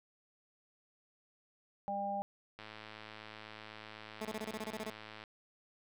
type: harmonic tone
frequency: 200.1 Hz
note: G3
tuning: 36 cents sharp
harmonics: 1 / 3 / 4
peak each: -44 / -41 / -36 dBFS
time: 1.88-2.22 s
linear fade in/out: 0 ms
type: click train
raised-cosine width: 0.3 ms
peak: -32 dBFS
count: 287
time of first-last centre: 2.59-5.238 s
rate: 108 Hz
type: tone bursts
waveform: 15% pulse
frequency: 217.1 Hz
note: A3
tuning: 23 cents flat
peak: -32 dBFS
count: 11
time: 4.21-4.902 s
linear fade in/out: 5 ms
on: 42 ms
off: 23 ms
effects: none